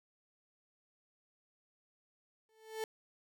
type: tone with exponential growth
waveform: 35% pulse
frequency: 440 Hz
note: A4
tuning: in tune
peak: -32 dBFS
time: 2.49-2.84 s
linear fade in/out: 1 ms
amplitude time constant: 75 ms
effects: none